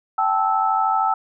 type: tone cluster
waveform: sine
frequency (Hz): 776 / 869 / 1310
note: G5 / A5 / E6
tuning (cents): -18 / -22 / -11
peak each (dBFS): -21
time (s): 0.18-1.14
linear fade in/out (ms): 5
effects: none